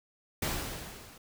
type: noise with level ramp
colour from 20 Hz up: pink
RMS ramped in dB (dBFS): -31 to -53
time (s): 0.42-1.18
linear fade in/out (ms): 5
effects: none